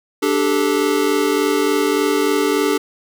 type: chord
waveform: square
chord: D suspended fourth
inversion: none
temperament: equal with one note detuned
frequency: 293.7 / 392 / 435.4 Hz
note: D4 / G4 / A4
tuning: 0 / 0 / -18 cents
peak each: -20 dBFS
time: 0.22-2.78 s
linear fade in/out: 10 ms
effects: none